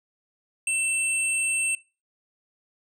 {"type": "tone pair together", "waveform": "sine", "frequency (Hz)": [2668, 8529], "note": ["E7", "C9"], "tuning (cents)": [20, 32], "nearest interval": "octave + minor sixth", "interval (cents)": 2012, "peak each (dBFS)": -24, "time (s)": [0.67, 1.75], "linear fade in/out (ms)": 2, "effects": ["noise-tail reverb RT60 0.3 s tail -22 dB re dry", "tanh soft clip ceiling -17 dBFS"]}